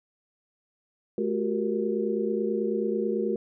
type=tone cluster; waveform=sine; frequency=213.7 / 361.4 / 390.6 / 466.4 Hz; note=G#3 / F#4 / G4 / A#4; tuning=+50 / -41 / -6 / +1 cents; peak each=-30 dBFS; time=1.18-3.36 s; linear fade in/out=2 ms; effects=none